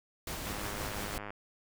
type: noise with tremolo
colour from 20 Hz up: pink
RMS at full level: -38 dBFS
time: 0.27-1.18 s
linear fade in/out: 2 ms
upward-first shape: sine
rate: 5.8 Hz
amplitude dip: 25%
type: click train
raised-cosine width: 0.5 ms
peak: -26 dBFS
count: 87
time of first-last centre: 0.47-1.305 s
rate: 103 Hz
effects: none